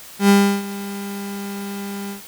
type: tone with ADSR envelope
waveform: 35% pulse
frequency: 200 Hz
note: G3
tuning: 35 cents sharp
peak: -7 dBFS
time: 0.19-2.22 s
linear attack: 100 ms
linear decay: 330 ms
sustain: -18 dB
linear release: 120 ms
effects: white hiss -40 dBFS RMS until 2.27 s